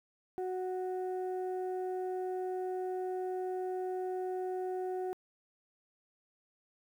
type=tone pair together; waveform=sine; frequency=369.5 / 739 Hz; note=F#4 / F#5; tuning=-2 / -2 cents; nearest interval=octave; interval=1200 cents; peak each=-33 / -38 dBFS; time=0.38-5.13 s; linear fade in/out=0 ms; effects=tanh soft clip ceiling -30 dBFS + 11-bit